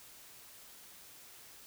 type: silence
effects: white hiss -55 dBFS RMS until 1.66 s